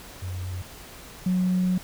sine tone pair in turn, 91.6 / 183.2 Hz, F#2 / F#3, -17 / -17 cents, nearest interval octave, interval 1200 cents, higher second, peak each -29 / -19 dBFS, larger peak second, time 0.22-0.62 / 1.26-1.78 s, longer second, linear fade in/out 5 ms, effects tanh soft clip ceiling -16 dBFS + pink hiss -44 dBFS RMS until 1.83 s

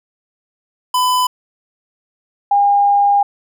square / sine tone pair in turn, 1003 / 808.8 Hz, B5 / G#5, +26 / -46 cents, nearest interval major third, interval 372 cents, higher first, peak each -13 / -9 dBFS, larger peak second, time 0.94-1.27 / 2.51-3.23 s, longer second, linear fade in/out 5 ms, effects none

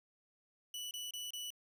sawtooth tone bursts, 2960 Hz, F#7, in tune, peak -38 dBFS, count 4, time 0.74-1.504 s, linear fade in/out 2 ms, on 170 ms, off 28 ms, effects none

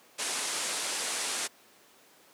white low-pass noise, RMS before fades -33 dBFS, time 0.18-1.48 s, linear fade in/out 20 ms, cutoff 10000 Hz, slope 48 dB/octave, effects pink hiss -58 dBFS RMS until 2.33 s + high-pass 300 Hz 12 dB/octave

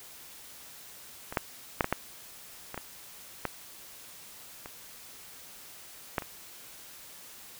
clicks, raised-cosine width 0.5 ms, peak -22 / -10 / -8 / -13 / -10 / -22 / -20 / -14 / -26 / -12 / -24 dBFS, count 11, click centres 1.325 / 1.372 / 1.808 / 1.844 / 1.926 / 2.744 / 2.777 / 3.453 / 4.659 / 6.182 / 6.222 s, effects white hiss -49 dBFS RMS until 7.59 s

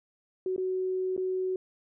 sine tone with dropouts, 372.7 Hz, F#4, 13 cents sharp, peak -27 dBFS, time 0.46-1.56 s, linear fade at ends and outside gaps 2 ms, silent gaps 0.563-0.579 / 1.165-1.177 s, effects none

